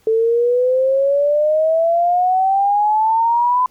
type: exponential sweep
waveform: sine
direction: up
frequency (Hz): 440 to 1012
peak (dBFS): -12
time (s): 0.07-3.66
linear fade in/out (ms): 2
effects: pink hiss -56 dBFS RMS until 3.7 s